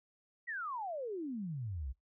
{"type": "exponential sweep", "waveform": "sine", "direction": "down", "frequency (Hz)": [1975.5, 58.27], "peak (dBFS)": -37, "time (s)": [0.47, 1.93], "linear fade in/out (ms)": 20, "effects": ["noise-tail reverb RT60 0.2 s tail -25 dB re dry"]}